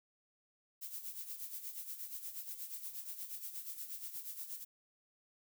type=noise with tremolo; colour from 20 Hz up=violet; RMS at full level=-43 dBFS; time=0.81-4.65 s; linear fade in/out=20 ms; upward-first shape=sine; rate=8.4 Hz; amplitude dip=65%; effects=none